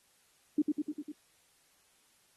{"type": "tone with echo", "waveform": "sine", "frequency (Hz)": 299.5, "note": "D4", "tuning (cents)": 34, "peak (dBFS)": -23, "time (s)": [0.58, 0.62], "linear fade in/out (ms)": 5, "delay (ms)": 100, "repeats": 5, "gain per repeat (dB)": -3, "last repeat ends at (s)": 1.12, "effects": ["white hiss -68 dBFS RMS until 2.36 s", "AAC 32 kbps"]}